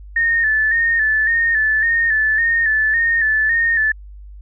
sine tone with vibrato, 1792 Hz, A6, 31 cents sharp, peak -13 dBFS, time 0.16-3.92 s, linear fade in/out 5 ms, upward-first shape square, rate 1.8 Hz, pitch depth 47 cents each way, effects added 50 Hz sine -34 dBFS peak until 4.41 s

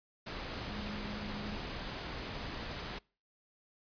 sine tone in noise, 207.7 Hz, G#3, in tune, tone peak -42 dBFS, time 0.7-1.57 s, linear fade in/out 10 ms, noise pink, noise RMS -41 dBFS, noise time 0.26-2.99 s, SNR -4 dB, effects noise-tail reverb RT60 0.4 s tail -26 dB re dry + resampled to 11025 Hz

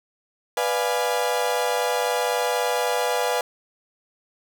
35% pulse chord, B diminished seventh, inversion none, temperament equal with one note detuned, 493.9 / 594.5 / 698.5 / 830.6 Hz, B4 / D5 / F5 / Ab5, 0 / +21 / 0 / 0 cents, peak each -23 / -27 / -26 / -26 dBFS, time 0.57-3.41 s, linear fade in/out 2 ms, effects none

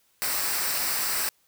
white noise with comb filter, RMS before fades -27 dBFS, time 0.22-1.29 s, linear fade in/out 0 ms, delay 0.3 ms, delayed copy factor -0.55, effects white hiss -66 dBFS RMS until 1.47 s

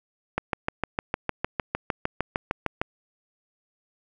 click train, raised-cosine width 0.5 ms, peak -9 dBFS, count 17, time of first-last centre 0.38-2.815 s, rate 6.57 Hz, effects none

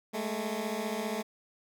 15% pulse beating tone pair, 207.7 / 222.7 Hz, G#3 / A3, 0 / +21 cents, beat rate 15 Hz, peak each -29 / -28 dBFS, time 0.13-1.23 s, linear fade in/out 20 ms, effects none

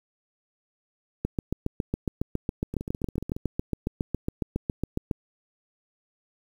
two click trains, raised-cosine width 3 ms, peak -13 / -20 dBFS, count 29 / 10, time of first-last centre 1.25-5.112 / 2.74-3.365 s, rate 7.25 / 14.4 Hz, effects 8-bit

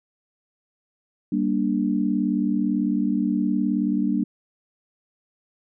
sine chord, G minor, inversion none, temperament just, 196 / 235.2 / 294 Hz, G3 / Bb3 / D4, 0 / +16 / +2 cents, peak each -24 dBFS, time 1.32-4.24 s, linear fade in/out 5 ms, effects none

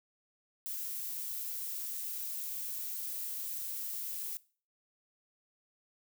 violet noise, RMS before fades -39 dBFS, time 0.66-4.37 s, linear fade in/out 0 ms, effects noise-tail reverb RT60 0.4 s tail -20 dB re dry

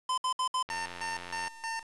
square tone bursts, 1024 Hz, C6, 38 cents flat, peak -28 dBFS, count 4, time 0.09-0.628 s, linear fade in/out 5 ms, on 88 ms, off 62 ms
click train, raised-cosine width 0.3 ms, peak -25 dBFS, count 70, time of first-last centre 0.69-1.472 s, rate 88.2 Hz
25% pulse tone with tremolo, 905 Hz, A5, 48 cents sharp, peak -29 dBFS, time 0.7-1.83 s, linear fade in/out 2 ms, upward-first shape square, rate 3.2 Hz, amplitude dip 80%
effects resampled to 22050 Hz + 8-bit

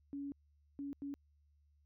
sine tone bursts at uneven times, 281.6 Hz, C#4, 27 cents sharp, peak -40 dBFS, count 3, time 0.13-0.32 / 0.79-0.93 / 1.02-1.14 s, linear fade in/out 0 ms, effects added 73 Hz sine -68 dBFS peak until 1.85 s

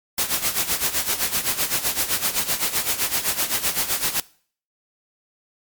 white noise with tremolo, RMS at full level -20 dBFS, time 0.18-4.2 s, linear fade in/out 2 ms, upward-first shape sine, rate 7.8 Hz, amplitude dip 75%, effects noise-tail reverb RT60 0.5 s tail -22 dB re dry + MP3 96 kbps

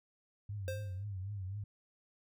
sine tone with vibrato, 98 Hz, G2, in tune, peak -38 dBFS, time 0.49-1.64 s, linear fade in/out 5 ms, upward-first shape triangle, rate 3.9 Hz, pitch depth 130 cents each way
square tone with exponential decay, 526 Hz, C5, 9 cents sharp, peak -36 dBFS, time 0.68-1.04 s, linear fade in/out 0 ms, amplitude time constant 78 ms
effects none

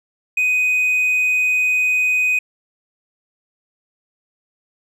sine tone with hard clipping, 2500 Hz, D#7, 8 cents sharp, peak -15 dBFS, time 0.37-2.39 s, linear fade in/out 5 ms, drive 2 dB, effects none

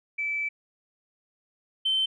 sine tone pair in turn, 2314 / 3089 Hz, D7 / G7, -26 / -26 cents, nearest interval perfect fourth, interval 500 cents, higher second, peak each -26 / -21 dBFS, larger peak second, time 0.18-0.49 / 1.85-2.06 s, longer first, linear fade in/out 10 ms, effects tanh soft clip ceiling -17 dBFS

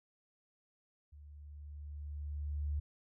sine tone with level ramp, 73.42 Hz, D2, in tune, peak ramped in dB -52 to -32 dBFS, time 1.12-2.8 s, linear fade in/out 10 ms, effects none

